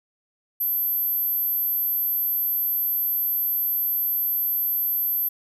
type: tone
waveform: sine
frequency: 12270 Hz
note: G9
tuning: 38 cents flat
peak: -21 dBFS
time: 0.6-5.29 s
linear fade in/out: 10 ms
effects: none